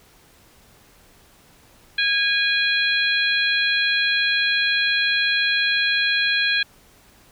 harmonic tone with a mistuned harmonic, 820 Hz, G#5, 22 cents flat, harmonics 2 / 3 / 4 / 5, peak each -21 / -23 / -24 / -25 dBFS, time 1.98-6.63 s, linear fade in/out 5 ms, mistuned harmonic 4, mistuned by +24 cents, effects pink hiss -53 dBFS RMS until 7.31 s

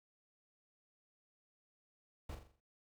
brown noise with echo, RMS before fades -45 dBFS, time 2.29-2.35 s, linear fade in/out 5 ms, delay 42 ms, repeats 6, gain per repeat -6 dB, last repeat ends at 2.602 s, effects none

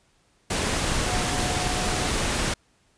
sine tone in noise, 727 Hz, F#5, 31 cents flat, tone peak -33 dBFS, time 1.06-2.08 s, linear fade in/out 5 ms, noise pink, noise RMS -25 dBFS, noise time 0.5-2.54 s, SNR -11 dB, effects pink hiss -64 dBFS RMS until 2.97 s + resampled to 22050 Hz

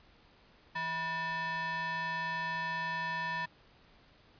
square ring-modulated tone, 404.9 Hz, G#4, 44 cents flat, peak -31 dBFS, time 0.75-3.46 s, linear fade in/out 10 ms, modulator 1380 Hz, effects pink hiss -62 dBFS RMS until 4.39 s + resampled to 11025 Hz

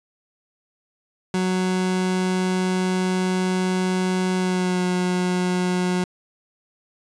30% pulse tone with pitch glide, 184.8 to 181.1 Hz, F#3 to F#3, -2 to -37 cents, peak -17 dBFS, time 1.34-6.04 s, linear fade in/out 2 ms, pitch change -35 cents, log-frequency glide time 4.36-4.83 s, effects resampled to 22050 Hz

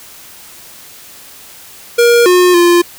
square tone with pitch steps, 473.6 / 359.9 / 347.7 Hz, A#4 / F#4 / F4, +27 / -48 / -8 cents, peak -6 dBFS, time 1.98-2.82 s, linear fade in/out 10 ms, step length 280 ms, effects white hiss -36 dBFS RMS until 2.98 s

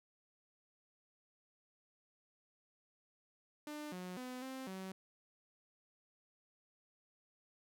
sawtooth tone with pitch steps, 299.1 / 181.7 / 252.7 / 262.8 / 189.3 Hz, D4 / F#3 / B3 / C4 / F#3, +32 / -31 / +40 / +8 / +40 cents, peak -40 dBFS, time 3.67-4.92 s, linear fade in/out 2 ms, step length 250 ms, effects none

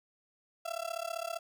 35% pulse tone with amplitude modulation, 671 Hz, E5, 31 cents sharp, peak -30 dBFS, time 0.65-1.39 s, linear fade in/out 10 ms, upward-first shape sine, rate 35.3 Hz, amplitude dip 95%, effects none

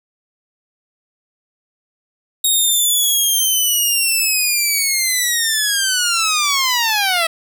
10% pulse linear sweep, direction down, 3767 to 644 Hz, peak -6 dBFS, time 2.44-7.27 s, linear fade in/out 5 ms, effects none

